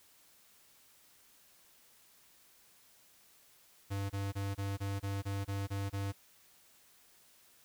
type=tone bursts; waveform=square; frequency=99 Hz; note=G2; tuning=18 cents sharp; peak=-35 dBFS; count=10; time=3.9-6.125 s; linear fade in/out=20 ms; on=200 ms; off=25 ms; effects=white hiss -64 dBFS RMS until 7.64 s